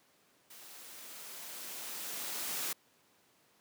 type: noise with level ramp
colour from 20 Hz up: white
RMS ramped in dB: -53 to -36 dBFS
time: 0.5-2.73 s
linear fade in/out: 5 ms
effects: pink hiss -68 dBFS RMS until 3.6 s + high-pass 200 Hz 12 dB/octave